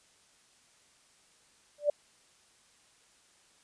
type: tone with exponential growth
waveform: sine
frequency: 587.3 Hz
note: D5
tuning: in tune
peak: -19 dBFS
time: 1.78-1.9 s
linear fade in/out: 5 ms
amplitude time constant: 25 ms
effects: white hiss -64 dBFS RMS until 3.63 s + resampled to 22050 Hz